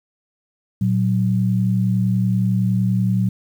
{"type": "tone pair together", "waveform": "sine", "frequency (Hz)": [115.99, 186.7], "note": ["A#2", "F#3"], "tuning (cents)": [-8, 16], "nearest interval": "minor sixth", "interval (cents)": 824, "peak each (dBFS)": -18, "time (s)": [0.81, 3.29], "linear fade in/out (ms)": 5, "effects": ["8-bit"]}